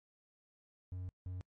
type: tone bursts at uneven times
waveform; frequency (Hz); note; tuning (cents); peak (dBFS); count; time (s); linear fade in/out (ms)
triangle; 91.5; F#2; -19; -38; 2; 0.92-1.09 / 1.26-1.41; 0
effects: noise-tail reverb RT60 0.1 s tail -26 dB re dry + MP3 32 kbps